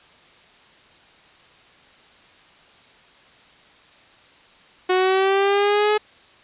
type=linear sweep; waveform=sawtooth; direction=up; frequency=366.4 to 425.8 Hz; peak=-12 dBFS; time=4.89-5.98 s; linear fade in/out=10 ms; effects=white hiss -51 dBFS RMS until 6.43 s + resampled to 8000 Hz